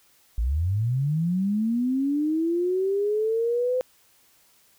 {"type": "linear sweep", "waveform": "sine", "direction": "up", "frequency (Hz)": [51.91, 513], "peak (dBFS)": -21, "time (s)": [0.38, 3.81], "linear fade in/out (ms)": 0, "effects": ["white hiss -60 dBFS RMS until 4.78 s"]}